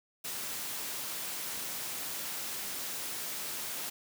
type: high-pass noise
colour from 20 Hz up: white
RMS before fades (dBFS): -38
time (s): 0.24-3.9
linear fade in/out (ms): 10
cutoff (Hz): 120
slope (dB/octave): 12
effects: none